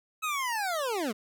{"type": "linear sweep", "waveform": "25% pulse", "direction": "down", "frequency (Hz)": [1297, 195.3], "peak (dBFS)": -25, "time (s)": [0.22, 1.13], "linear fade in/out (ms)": 20, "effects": []}